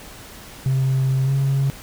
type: tone with pitch glide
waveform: triangle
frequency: 132.6 to 136.8 Hz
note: C3 to C#3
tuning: +23 to -23 cents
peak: -13 dBFS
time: 0.66-1.7 s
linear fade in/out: 0 ms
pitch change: +54 cents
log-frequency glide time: 1.25-1.3 s
effects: tanh soft clip ceiling -12 dBFS + pink hiss -40 dBFS RMS until 1.82 s